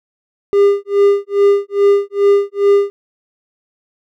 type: tone with tremolo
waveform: triangle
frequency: 402.4 Hz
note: G4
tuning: 45 cents sharp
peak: -4 dBFS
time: 0.53-2.9 s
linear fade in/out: 0 ms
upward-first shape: sine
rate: 2.4 Hz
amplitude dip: 100%
effects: none